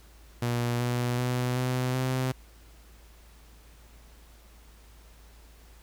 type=tone with pitch steps; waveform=sawtooth; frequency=120 / 122.24 / 124.52 / 126.84 / 129.21 Hz; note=B2 / B2 / B2 / B2 / C3; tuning=-49 / -17 / +15 / +47 / -21 cents; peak=-22 dBFS; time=0.42-2.32 s; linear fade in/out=5 ms; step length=380 ms; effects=added 55 Hz sine -51 dBFS peak until 5.82 s + pink hiss -58 dBFS RMS until 5.82 s